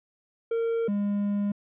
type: tone pair in turn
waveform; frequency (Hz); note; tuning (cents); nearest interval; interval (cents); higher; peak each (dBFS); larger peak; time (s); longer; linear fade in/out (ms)
triangle; 459.3 / 203.5; A#4 / G#3; -26 / -35; octave + major second; 1409; first; -22; neither; 0.51-0.88 / 0.88-1.52; second; 5
effects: resampled to 8000 Hz

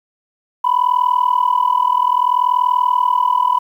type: tone with amplitude modulation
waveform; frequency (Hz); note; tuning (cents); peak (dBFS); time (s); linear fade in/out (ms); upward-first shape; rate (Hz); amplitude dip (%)
sine; 992; B5; +7; -7; 0.64-3.59; 10; sine; 40.6; 90
effects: tanh soft clip ceiling -6 dBFS + 8-bit

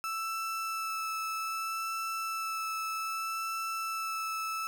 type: tone with vibrato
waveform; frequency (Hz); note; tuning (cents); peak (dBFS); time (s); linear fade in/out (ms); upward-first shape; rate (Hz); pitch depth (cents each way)
35% pulse; 1318.5; E6; 0; -31; 0.04-4.67; 0; sine; 0.63; 11
effects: none

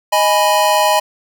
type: chord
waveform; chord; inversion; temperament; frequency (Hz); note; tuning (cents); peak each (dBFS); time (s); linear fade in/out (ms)
square; G# minor; second; equal; 622.3 / 830.6 / 987.8; D#5 / G#5 / B5; 0 / 0 / 0; -16; 0.12-1; 10
effects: none

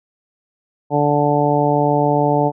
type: harmonic tone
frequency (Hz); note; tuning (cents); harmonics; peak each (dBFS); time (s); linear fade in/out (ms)
146.2; D3; -7; 1 / 2 / 3 / 4 / 5 / 6; -20 / -20 / -20 / -20 / -20 / -20; 0.9-2.52; 50
effects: none

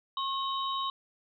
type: tone cluster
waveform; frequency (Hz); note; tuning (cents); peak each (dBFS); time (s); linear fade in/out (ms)
sine; 1083 / 3052 / 3793; C#6 / G7 / A#7; -41 / -47 / +29; -31 / -40 / -36; 0.17-0.9; 2
effects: none

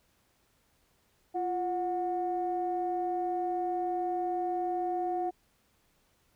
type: tone pair together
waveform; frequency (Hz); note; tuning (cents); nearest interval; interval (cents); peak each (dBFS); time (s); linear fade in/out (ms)
sine; 347.1 / 731.2; F4 / F#5; -11 / -21; octave + minor second; 1290; -32 / -30; 1.34-5.31; 20
effects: tanh soft clip ceiling -22 dBFS + pink hiss -70 dBFS RMS until 6.35 s

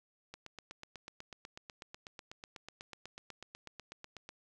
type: click train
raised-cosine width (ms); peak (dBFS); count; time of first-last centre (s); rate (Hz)
0.2; -29; 33; 0.34-4.291; 8.1
effects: none

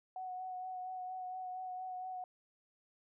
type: tone with vibrato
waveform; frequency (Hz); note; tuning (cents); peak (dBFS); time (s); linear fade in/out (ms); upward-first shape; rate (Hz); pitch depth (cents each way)
sine; 740; F#5; 0; -40; 0.16-2.24; 2; sine; 4.3; 19
effects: none

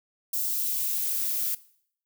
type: noise with high-pass filter sweep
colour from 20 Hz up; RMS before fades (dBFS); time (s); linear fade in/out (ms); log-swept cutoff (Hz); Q
violet; -28; 0.33-1.55; 5; 4900 to 690; 0.92
effects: noise-tail reverb RT60 0.6 s tail -19 dB re dry

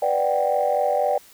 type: chord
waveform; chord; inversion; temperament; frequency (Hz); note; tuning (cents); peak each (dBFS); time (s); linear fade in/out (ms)
sine; G major seventh; first; equal; 493.9 / 587.3 / 740 / 784; B4 / D5 / F#5 / G5; 0 / 0 / 0 / 0; -25 / -21 / -25 / -23; 0.02-1.18; 5
effects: tanh soft clip ceiling -10 dBFS + white hiss -50 dBFS RMS until 1.33 s

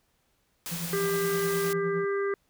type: noise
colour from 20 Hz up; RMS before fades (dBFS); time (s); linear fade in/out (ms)
white; -36; 0.66-1.73; 0
type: tone with tremolo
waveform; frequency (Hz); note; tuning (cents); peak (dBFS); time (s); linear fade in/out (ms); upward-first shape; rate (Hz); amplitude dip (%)
triangle; 169.6; E3; +50; -28; 0.71-2.05; 10; triangle; 9.7; 80
type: harmonic tone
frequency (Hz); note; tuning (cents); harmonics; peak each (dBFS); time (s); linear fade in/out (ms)
397.8; G4; +25; 1 / 3 / 4 / 5; -26 / -36 / -38 / -40; 0.93-2.34; 2
effects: pink hiss -71 dBFS RMS until 2.49 s

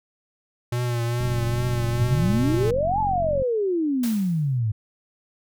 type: tone with vibrato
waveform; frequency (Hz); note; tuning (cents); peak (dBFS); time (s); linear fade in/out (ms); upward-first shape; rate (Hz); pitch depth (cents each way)
square; 120; B2; -49; -23; 0.72-2.71; 5; triangle; 2.4; 49
type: click train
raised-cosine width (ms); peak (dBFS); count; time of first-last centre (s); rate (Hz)
5; -19; 102; 1.21-3.42; 45.7
type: exponential two-way sweep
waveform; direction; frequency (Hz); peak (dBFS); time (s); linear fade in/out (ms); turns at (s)
sine; up then down; 103.4 to 883 to 103.4; -20; 2-4.72; 10; 3
type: noise with exponential decay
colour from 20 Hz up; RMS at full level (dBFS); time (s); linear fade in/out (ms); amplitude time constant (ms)
white; -32; 4.03-4.59; 5; 120
effects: none

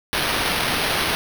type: noise with sample-and-hold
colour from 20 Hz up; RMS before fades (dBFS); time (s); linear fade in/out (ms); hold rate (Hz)
blue; -22; 0.13-1.15; 0; 7350
effects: none

